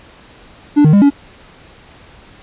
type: tone with pitch steps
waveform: triangle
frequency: 293.5 / 153.6 / 202 / 283.3 Hz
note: D4 / D#3 / G#3 / C#4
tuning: -1 / -22 / -48 / +38 cents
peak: -3 dBFS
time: 0.76-1.104 s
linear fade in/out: 20 ms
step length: 86 ms
effects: pink hiss -42 dBFS RMS until 2.42 s + resampled to 8000 Hz